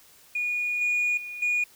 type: tone with level steps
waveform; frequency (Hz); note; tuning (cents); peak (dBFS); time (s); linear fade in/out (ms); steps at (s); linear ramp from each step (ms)
sine; 2447; D#7; -29; -24 / -20 / -34 / -20; 0.35-1.64; 5; 0.81 / 1.17 / 1.42; 5
effects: tanh soft clip ceiling -20 dBFS + white hiss -55 dBFS RMS until 1.75 s